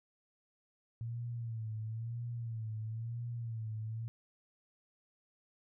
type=tone with vibrato; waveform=sine; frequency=114 Hz; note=A#2; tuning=38 cents flat; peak=-37 dBFS; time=1.01-4.08 s; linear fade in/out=0 ms; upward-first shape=sine; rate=1 Hz; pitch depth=77 cents each way; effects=none